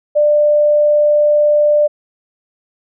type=tone; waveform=sine; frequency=594 Hz; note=D5; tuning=20 cents sharp; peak=-8 dBFS; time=0.15-1.88 s; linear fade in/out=20 ms; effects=none